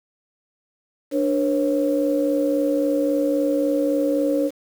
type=tone cluster; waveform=sine; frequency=293.2 / 481.3 / 545 Hz; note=D4 / B4 / C#5; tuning=-3 / -45 / -29 cents; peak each=-20 / -26 / -21 dBFS; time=1.11-4.51 s; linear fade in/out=50 ms; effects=tanh soft clip ceiling -8 dBFS + 7-bit